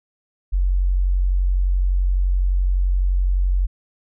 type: tone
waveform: sine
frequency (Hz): 45.87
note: F#1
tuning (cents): -14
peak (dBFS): -15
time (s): 0.52-3.67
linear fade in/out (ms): 20
effects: none